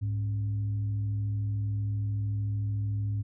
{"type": "tone with frequency modulation", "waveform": "sine", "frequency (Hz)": 103.83, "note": "G#2", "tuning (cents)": 0, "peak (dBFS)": -27, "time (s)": [0.01, 3.23], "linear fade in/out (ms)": 20, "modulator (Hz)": 166, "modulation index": 0.23, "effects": []}